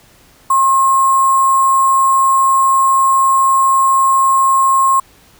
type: tone with sample-and-hold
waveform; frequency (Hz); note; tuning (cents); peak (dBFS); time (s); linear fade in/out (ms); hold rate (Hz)
sine; 1072; C6; +42; -8; 0.5-5; 5; 8820
effects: pink hiss -47 dBFS RMS until 5.39 s